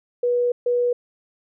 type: tone bursts at uneven times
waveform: sine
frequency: 486.6 Hz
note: B4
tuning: 26 cents flat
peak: -17 dBFS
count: 2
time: 0.23-0.52 / 0.66-0.93 s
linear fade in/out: 5 ms
effects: none